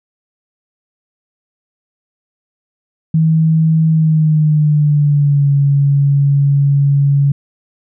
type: tone with pitch glide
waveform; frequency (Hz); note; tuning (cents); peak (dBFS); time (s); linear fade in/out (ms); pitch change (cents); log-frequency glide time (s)
sine; 160 to 140.91; D#3 to C#3; +49 to +29; -8; 3.14-7.32; 5; -220; 3.89-5.51
effects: none